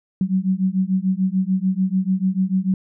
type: beating tone pair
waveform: sine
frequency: 185 / 191.8 Hz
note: F#3 / G3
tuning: 0 / -37 cents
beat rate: 6.8 Hz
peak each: -20 dBFS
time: 0.21-2.74 s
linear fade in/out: 2 ms
effects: none

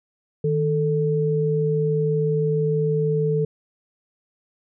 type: tone pair together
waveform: sine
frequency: 155.56 / 440.4 Hz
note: D#3 / A4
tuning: 0 / +2 cents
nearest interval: octave + tritone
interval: 1802 cents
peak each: -21 dBFS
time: 0.44-3.45 s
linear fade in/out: 5 ms
effects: none

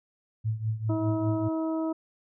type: tone with tremolo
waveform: sine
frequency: 110 Hz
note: A2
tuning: in tune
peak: -23 dBFS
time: 0.44-1.49 s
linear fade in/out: 20 ms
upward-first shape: triangle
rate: 5 Hz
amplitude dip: 85%
type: harmonic tone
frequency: 320.9 Hz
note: E4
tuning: 46 cents flat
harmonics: 1 / 2 / 3 / 4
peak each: -27 / -34 / -40 / -43 dBFS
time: 0.89-1.93 s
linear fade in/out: 10 ms
effects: none

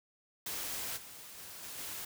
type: noise with level steps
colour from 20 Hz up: white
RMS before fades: -39 / -50 / -48 / -45 / -42 dBFS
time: 0.46-2.05 s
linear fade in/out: 5 ms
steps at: 0.96 / 1.37 / 1.62 / 1.77 s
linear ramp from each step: 20 ms
effects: none

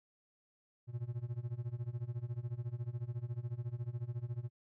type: tone with tremolo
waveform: triangle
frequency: 119.7 Hz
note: A#2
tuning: 46 cents sharp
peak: -32 dBFS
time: 0.87-4.5 s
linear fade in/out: 50 ms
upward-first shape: sine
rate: 14 Hz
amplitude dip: 90%
effects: none

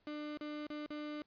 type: tone with dropouts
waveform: 35% pulse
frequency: 298.9 Hz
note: D4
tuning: 31 cents sharp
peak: -39 dBFS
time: 0.07-1.22 s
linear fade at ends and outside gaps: 1 ms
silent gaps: 0.373-0.41 / 0.668-0.702 / 0.862-0.904 s
effects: pink hiss -75 dBFS RMS until 1.26 s + resampled to 11025 Hz

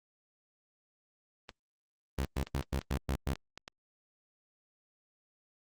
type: clicks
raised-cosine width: 0.2 ms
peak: -26 dBFS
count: 9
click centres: 1.492 / 2.24 / 2.47 / 2.626 / 2.815 / 2.925 / 3.356 / 3.576 / 3.679 s
type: tone bursts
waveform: sawtooth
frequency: 67.4 Hz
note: C#2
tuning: 48 cents flat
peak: -26 dBFS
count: 7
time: 2.18-3.337 s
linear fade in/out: 5 ms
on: 71 ms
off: 110 ms
effects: Opus 24 kbps

